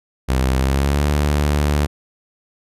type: tone with pitch glide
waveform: sawtooth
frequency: 65 to 73.38 Hz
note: C2 to D2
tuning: -11 to -1 cents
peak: -11 dBFS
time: 0.28-1.87 s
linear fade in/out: 20 ms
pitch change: +210 cents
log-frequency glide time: 0.55-1.06 s
effects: resampled to 32000 Hz